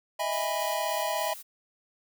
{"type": "chord", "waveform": "square", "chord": "E major seventh", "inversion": "third", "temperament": "equal with one note detuned", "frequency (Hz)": [622.3, 659.3, 819.2, 987.8], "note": ["D#5", "E5", "G#5", "B5"], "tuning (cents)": [0, 0, -24, 0], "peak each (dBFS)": -34, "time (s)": [0.19, 1.34], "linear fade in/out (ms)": 10}
{"type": "noise with tremolo", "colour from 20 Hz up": "blue", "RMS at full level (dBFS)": -40, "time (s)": [0.31, 1.43], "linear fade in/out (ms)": 20, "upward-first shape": "square", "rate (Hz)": 3.5, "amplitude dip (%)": 35}
{"effects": []}